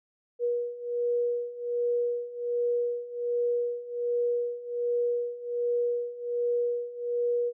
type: beating tone pair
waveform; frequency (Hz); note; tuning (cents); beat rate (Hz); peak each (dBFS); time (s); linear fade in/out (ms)
sine; 480 / 481.3; B4 / B4; -49 / -45; 1.3; -31 / -28; 0.39-7.53; 50
effects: none